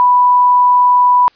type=tone; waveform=sine; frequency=987.8 Hz; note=B5; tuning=in tune; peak=-6 dBFS; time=0-1.28 s; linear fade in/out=0 ms; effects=white hiss -51 dBFS RMS until 1.35 s + resampled to 11025 Hz